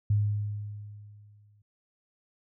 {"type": "tone with exponential decay", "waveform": "sine", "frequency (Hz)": 103.83, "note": "G#2", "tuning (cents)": 0, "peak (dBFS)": -20, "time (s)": [0.1, 1.62], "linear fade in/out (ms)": 5, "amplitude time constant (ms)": 330, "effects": []}